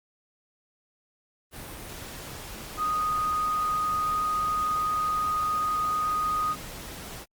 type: tone in noise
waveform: sine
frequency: 1242 Hz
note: D#6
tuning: 3 cents flat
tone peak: -24 dBFS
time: 2.77-6.56 s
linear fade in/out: 50 ms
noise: pink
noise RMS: -40 dBFS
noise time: 1.51-7.26 s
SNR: +13 dB
effects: Opus 32 kbps